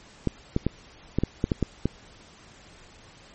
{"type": "clicks", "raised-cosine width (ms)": 3, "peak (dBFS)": -9, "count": 9, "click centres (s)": [0.273, 0.564, 0.666, 1.186, 1.236, 1.441, 1.518, 1.627, 1.856], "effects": ["pink hiss -51 dBFS RMS until 3.34 s", "MP3 32 kbps"]}